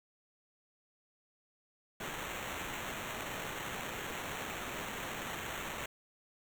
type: noise with sample-and-hold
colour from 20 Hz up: blue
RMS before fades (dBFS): -41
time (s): 2-5.86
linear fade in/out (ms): 5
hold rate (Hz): 4900
effects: none